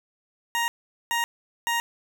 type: tone bursts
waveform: 20% pulse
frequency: 937 Hz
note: A#5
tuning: 9 cents sharp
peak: -18 dBFS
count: 3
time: 0.55-1.8 s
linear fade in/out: 0 ms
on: 130 ms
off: 430 ms
effects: none